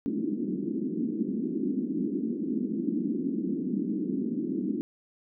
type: band-pass noise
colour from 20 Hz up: pink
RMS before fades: -30 dBFS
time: 0.06-4.81 s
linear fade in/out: 0 ms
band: 200 to 340 Hz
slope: 48 dB/octave
effects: none